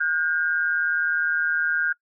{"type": "tone pair together", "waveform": "sine", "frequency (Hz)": [1440.4, 1600], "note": ["F#6", "G6"], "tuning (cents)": [-47, 35], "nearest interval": "major second", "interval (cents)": 182, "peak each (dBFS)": -23, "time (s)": [0, 1.93], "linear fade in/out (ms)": 10, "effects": ["noise-tail reverb RT60 0.1 s tail -23 dB re dry"]}